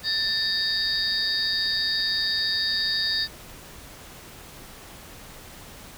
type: tone cluster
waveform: sine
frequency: 1774 / 3749 / 4514 / 4710 / 4894 Hz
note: A6 / A#7 / C#8 / D8 / D#8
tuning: +14 / +9 / +31 / +4 / -29 cents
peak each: -29 dBFS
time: 0.03-3.28 s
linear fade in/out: 50 ms
effects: pink hiss -44 dBFS RMS until 5.97 s